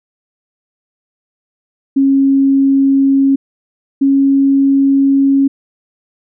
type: tone pair in turn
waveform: sine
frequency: 272.9 / 274.5 Hz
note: C#4 / C#4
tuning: -27 / -17 cents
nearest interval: unison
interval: 10 cents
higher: second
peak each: -7 dBFS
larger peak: neither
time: 1.96-3.36 / 4.01-5.48 s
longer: second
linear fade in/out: 10 ms
effects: none